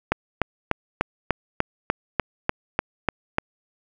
click train, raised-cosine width 0.5 ms, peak -4 dBFS, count 12, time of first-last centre 0.12-3.384 s, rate 3.37 Hz, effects none

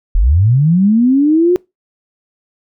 sine linear sweep, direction up, 34.99 to 365.9 Hz, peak -7 dBFS, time 0.15-1.56 s, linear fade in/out 0 ms, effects noise-tail reverb RT60 0.2 s tail -23 dB re dry

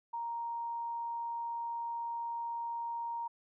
sine tone, 934 Hz, A#5, 3 cents sharp, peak -35 dBFS, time 0.13-3.28 s, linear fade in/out 10 ms, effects none

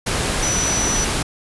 sine tone in noise, 5930 Hz, F#8, 3 cents sharp, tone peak -20 dBFS, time 0.42-1.05 s, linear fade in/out 10 ms, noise pink, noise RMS -21 dBFS, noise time 0.06-1.23 s, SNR -2 dB, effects resampled to 24000 Hz

